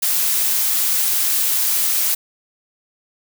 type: noise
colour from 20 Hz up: blue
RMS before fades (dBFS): -18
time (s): 0.02-2.15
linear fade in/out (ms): 10
effects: none